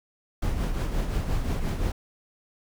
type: noise with tremolo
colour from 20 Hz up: brown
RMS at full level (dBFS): -24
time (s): 0.42-1.92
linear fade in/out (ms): 5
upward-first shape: triangle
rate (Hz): 5.7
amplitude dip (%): 55
effects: none